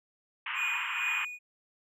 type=band-pass noise; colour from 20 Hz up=white; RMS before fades=-35 dBFS; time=0.46-1.25 s; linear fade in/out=5 ms; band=910 to 3000 Hz; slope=96 dB/octave
type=tone with tremolo; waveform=triangle; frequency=2462 Hz; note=D#7; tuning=19 cents flat; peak=-27 dBFS; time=0.54-1.39 s; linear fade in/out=50 ms; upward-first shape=sine; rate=2.2 Hz; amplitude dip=70%
effects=resampled to 32000 Hz